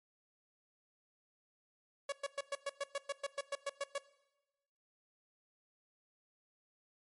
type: tone bursts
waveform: sawtooth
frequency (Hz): 561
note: C#5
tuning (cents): +21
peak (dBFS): -31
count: 14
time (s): 2.09-3.982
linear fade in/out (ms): 5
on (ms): 33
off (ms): 110
effects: noise-tail reverb RT60 1.0 s tail -19 dB re dry + MP3 48 kbps